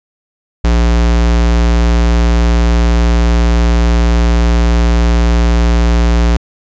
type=tone; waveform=square; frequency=58.27 Hz; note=A#1; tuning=in tune; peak=-8 dBFS; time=0.64-6.37 s; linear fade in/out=5 ms; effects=resampled to 16000 Hz